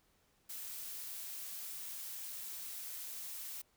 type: noise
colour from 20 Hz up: blue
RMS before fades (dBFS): -45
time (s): 0.49-3.62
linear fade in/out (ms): 10
effects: pink hiss -73 dBFS RMS until 3.76 s